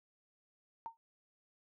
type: tone with exponential decay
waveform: sine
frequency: 913 Hz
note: A#5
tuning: 36 cents flat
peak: -36 dBFS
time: 0.86-0.97 s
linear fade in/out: 0 ms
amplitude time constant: 22 ms
effects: none